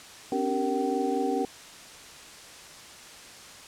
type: tone cluster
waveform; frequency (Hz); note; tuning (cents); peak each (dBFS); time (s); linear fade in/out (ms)
sine; 261.8 / 286.5 / 388.2 / 465.5 / 764; C4 / D4 / G4 / A#4 / G5; +1 / -43 / -17 / -2 / -45; -31; 0.32-1.45; 2
effects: white hiss -46 dBFS RMS until 3.67 s + low-pass 8000 Hz 12 dB/octave